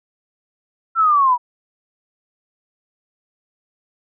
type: linear sweep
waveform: sine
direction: down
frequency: 1361 to 950 Hz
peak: -11 dBFS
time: 0.95-1.38 s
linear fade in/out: 50 ms
effects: none